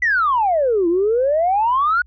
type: exponential two-way sweep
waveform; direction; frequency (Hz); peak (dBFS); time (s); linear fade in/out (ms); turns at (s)
sine; down then up; 2013 to 330 to 1479; -13; 0.02-2.02; 5; 0.88
effects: tanh soft clip ceiling -9 dBFS + added 60 Hz sine -45 dBFS peak until 2.06 s